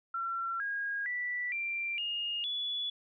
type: tone with pitch steps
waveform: sine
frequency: 1358 / 1633.7 / 1965.4 / 2364 / 2844 / 3422 Hz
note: F6 / G#6 / B6 / D7 / F7 / A7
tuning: -49 / -29 / -9 / +11 / +31 / -49 cents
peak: -32 dBFS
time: 0.14-2.9 s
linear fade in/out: 5 ms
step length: 460 ms
effects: none